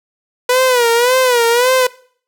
sawtooth tone with vibrato, 490 Hz, B4, 14 cents flat, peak -6 dBFS, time 0.49-1.87 s, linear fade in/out 5 ms, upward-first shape sine, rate 1.8 Hz, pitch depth 100 cents each way, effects noise-tail reverb RT60 0.5 s tail -21 dB re dry

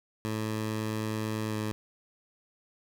15% pulse tone with pitch glide, 109 to 107.62 Hz, A2 to A2, -16 to -38 cents, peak -24 dBFS, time 0.25-1.72 s, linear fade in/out 0 ms, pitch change -22 cents, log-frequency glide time 1.47-1.56 s, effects none

